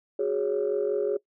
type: chord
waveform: sine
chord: F# suspended second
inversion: none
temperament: equal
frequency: 370 / 415.3 / 554.4 Hz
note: F#4 / G#4 / C#5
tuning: 0 / 0 / 0 cents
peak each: -29 / -25 / -29 dBFS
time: 0.19-1.17 s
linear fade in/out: 5 ms
effects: noise-tail reverb RT60 0.1 s tail -21 dB re dry + tanh soft clip ceiling -17 dBFS